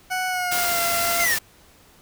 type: tone with pitch glide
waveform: 20% pulse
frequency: 740 to 686.5 Hz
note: F#5 to F5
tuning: 0 to -30 cents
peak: -18 dBFS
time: 0.1-1.26 s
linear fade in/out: 20 ms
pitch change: -130 cents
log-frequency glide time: 0.28-0.81 s
type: noise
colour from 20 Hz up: white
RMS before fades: -25 dBFS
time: 0.51-1.39 s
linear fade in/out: 10 ms
type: linear sweep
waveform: square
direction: down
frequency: 2200 to 1711 Hz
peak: -20 dBFS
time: 1.17-1.38 s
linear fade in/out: 50 ms
effects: pink hiss -53 dBFS RMS until 2.01 s